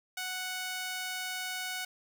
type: tone with high-pass filter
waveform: sawtooth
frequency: 740 Hz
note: F#5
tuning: in tune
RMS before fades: -37 dBFS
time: 0.17-1.85 s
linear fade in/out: 5 ms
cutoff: 1500 Hz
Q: 0.75
effects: none